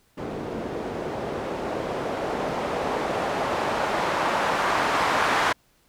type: noise with low-pass filter sweep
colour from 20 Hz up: blue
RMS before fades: -26 dBFS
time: 0.17-5.53 s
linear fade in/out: 10 ms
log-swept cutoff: 360 to 1200 Hz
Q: 1.1
effects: pink hiss -63 dBFS RMS until 5.88 s